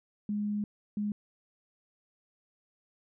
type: tone bursts at uneven times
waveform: sine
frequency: 207.7 Hz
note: G#3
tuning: in tune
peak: -29 dBFS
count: 2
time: 0.29-0.64 / 0.97-1.12 s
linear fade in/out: 2 ms
effects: none